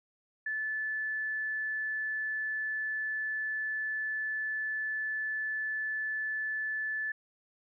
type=tone; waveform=sine; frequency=1740 Hz; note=A6; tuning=20 cents flat; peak=-31 dBFS; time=0.46-7.12 s; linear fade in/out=5 ms; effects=none